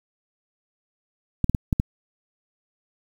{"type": "clicks", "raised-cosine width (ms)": 5, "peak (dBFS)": -7, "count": 5, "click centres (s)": [1.443, 1.496, 1.548, 1.728, 1.799], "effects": ["7-bit"]}